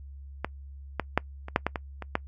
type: clicks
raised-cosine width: 0.5 ms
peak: -13 / -11 / -6 / -23 / -6 / -10 / -15 / -21 / -9 dBFS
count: 9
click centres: 0.446 / 0.997 / 1.176 / 1.484 / 1.561 / 1.666 / 1.758 / 2.023 / 2.154 s
effects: noise-tail reverb RT60 0.1 s tail -24 dB re dry + added 69 Hz sine -41 dBFS peak until 2.27 s